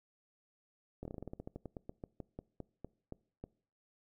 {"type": "slowing click train", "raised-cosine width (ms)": 2, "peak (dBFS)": -30, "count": 22, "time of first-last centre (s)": [1.03, 3.44], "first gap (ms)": 23, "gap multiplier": 1.14, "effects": ["noise-tail reverb RT60 0.5 s tail -23 dB re dry"]}